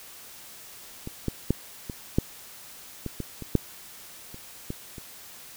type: clicks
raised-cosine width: 3 ms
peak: -21 / -13 / -8 / -20 / -7 / -18 / -18 / -23 / -6 / -29 / -18 / -27 dBFS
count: 12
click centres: 1.074 / 1.283 / 1.506 / 1.898 / 2.185 / 3.063 / 3.203 / 3.423 / 3.553 / 4.344 / 4.704 / 4.982 s
effects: white hiss -46 dBFS RMS until 5.56 s